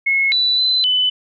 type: tone with pitch steps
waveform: sine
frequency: 2177 / 3968 / 4033 / 3007 Hz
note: C#7 / B7 / B7 / F#7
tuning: -32 / +7 / +36 / +27 cents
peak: -13 dBFS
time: 0.06-1.1 s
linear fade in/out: 10 ms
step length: 260 ms
effects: none